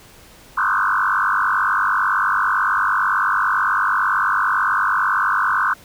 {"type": "tone with frequency modulation", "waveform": "sine", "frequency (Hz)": 1277, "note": "D#6", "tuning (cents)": 45, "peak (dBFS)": -15, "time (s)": [0.57, 5.74], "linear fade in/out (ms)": 10, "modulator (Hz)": 49, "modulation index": 5.6, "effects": ["pink hiss -46 dBFS RMS until 5.84 s"]}